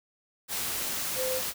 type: tone in noise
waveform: sine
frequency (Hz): 515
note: C5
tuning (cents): -28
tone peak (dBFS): -29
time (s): 1.15-1.42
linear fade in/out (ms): 50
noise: white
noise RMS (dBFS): -32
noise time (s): 0.48-1.54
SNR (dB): 0
effects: none